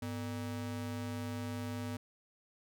square ring-modulated tone, 174.61 Hz, F3, in tune, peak -35 dBFS, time 0.02-1.97 s, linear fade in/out 5 ms, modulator 72.5 Hz, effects none

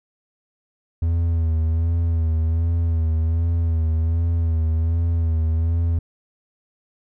triangle tone with vibrato, 82.1 Hz, E2, 6 cents flat, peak -15 dBFS, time 1.02-5.99 s, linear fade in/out 5 ms, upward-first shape sine, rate 1.3 Hz, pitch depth 44 cents each way, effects none

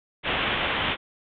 white low-pass noise, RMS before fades -26 dBFS, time 0.23-0.97 s, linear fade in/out 50 ms, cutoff 3500 Hz, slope 96 dB/octave, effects none

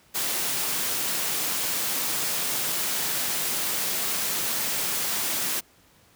white high-pass noise, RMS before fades -27 dBFS, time 0.14-5.61 s, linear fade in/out 20 ms, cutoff 110 Hz, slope 24 dB/octave, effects pink hiss -58 dBFS RMS until 6.15 s + high-pass 60 Hz 12 dB/octave

